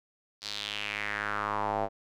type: tone with band-pass filter sweep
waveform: square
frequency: 51.91 Hz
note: G#1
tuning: in tune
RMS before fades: -33 dBFS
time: 0.41-1.89 s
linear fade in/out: 50 ms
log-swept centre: 4700 to 670 Hz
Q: 3.4
effects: none